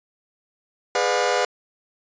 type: chord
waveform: sawtooth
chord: G# diminished seventh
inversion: none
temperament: just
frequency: 415.3 / 498.4 / 598 / 717.6 Hz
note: G#4 / B4 / D5 / F5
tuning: 0 / +16 / +31 / +47 cents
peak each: -22 / -19 / -22 / -20 dBFS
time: 0.95-1.45 s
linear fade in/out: 2 ms
effects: resampled to 16000 Hz